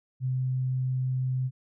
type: tone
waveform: sine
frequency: 129 Hz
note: C3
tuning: 24 cents flat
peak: -25 dBFS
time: 0.2-1.51 s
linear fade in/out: 50 ms
effects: none